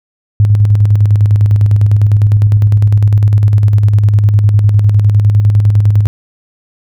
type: tone with tremolo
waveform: sine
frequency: 103.83 Hz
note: G#2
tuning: in tune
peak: -3 dBFS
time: 0.4-6.07 s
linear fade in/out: 0 ms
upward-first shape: square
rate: 9.9 Hz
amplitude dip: 40%
effects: none